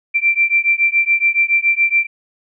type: beating tone pair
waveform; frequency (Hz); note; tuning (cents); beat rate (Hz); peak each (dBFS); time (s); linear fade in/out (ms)
sine; 2349 / 2356.1; D7 / D7; 0 / +5; 7.1; -15; 0.14-2.07; 20
effects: none